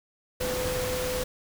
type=tone in noise; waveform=sine; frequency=504 Hz; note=B4; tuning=35 cents sharp; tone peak=-29 dBFS; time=0.4-1.24 s; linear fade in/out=10 ms; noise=pink; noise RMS=-32 dBFS; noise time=0.4-1.24 s; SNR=0 dB; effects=none